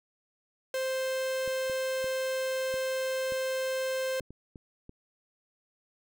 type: tone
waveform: 45% pulse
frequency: 523.3 Hz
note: C5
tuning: in tune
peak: -29 dBFS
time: 0.74-4.2 s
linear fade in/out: 2 ms
type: clicks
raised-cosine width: 3 ms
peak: -33 dBFS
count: 9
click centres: 1.477 / 1.698 / 2.043 / 2.741 / 3.322 / 4.207 / 4.306 / 4.558 / 4.894 s
effects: none